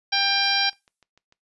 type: harmonic tone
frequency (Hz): 794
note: G5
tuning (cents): +22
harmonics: 1 / 2 / 3 / 4 / 5 / 6 / 7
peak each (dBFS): -27 / -27 / -27 / -27 / -27 / -27 / -27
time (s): 0.12-0.7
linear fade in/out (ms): 10
type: noise with exponential decay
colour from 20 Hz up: violet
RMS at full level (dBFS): -45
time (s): 0.43-1.03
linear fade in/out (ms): 1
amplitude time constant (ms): 130
type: click train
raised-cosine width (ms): 0.2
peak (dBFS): -37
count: 5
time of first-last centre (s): 0.73-1.324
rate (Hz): 6.73
effects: noise-tail reverb RT60 0.2 s tail -20 dB re dry + resampled to 24000 Hz